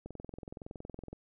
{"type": "click train", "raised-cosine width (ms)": 2, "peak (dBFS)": -30, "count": 24, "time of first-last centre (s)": [0.06, 1.13], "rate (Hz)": 21.5, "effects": []}